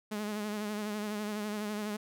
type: tone with vibrato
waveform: sawtooth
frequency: 210 Hz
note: G#3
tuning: 19 cents sharp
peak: -30 dBFS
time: 0.11-1.97 s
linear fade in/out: 10 ms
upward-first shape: sine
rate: 12 Hz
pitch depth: 40 cents each way
effects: none